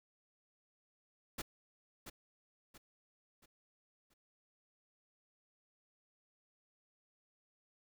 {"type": "noise with echo", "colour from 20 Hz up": "pink", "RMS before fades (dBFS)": -40, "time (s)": [1.38, 1.42], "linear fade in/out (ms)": 10, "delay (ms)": 680, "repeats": 4, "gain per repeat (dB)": -8, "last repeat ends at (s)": 4.14, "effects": []}